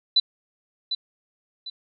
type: tone with echo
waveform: sine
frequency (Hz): 3987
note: B7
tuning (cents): +16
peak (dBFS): -14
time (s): 0.16-0.2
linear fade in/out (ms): 5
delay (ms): 750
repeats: 2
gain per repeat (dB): -9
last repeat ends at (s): 1.7
effects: none